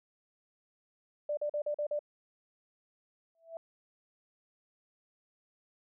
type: tone bursts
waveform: sine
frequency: 591 Hz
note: D5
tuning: 11 cents sharp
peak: -30 dBFS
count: 6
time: 1.29-1.992 s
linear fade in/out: 5 ms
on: 82 ms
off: 42 ms
type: tone with exponential growth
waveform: sine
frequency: 660 Hz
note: E5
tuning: 2 cents sharp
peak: -36 dBFS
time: 3.35-3.57 s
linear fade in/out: 1 ms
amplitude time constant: 46 ms
effects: none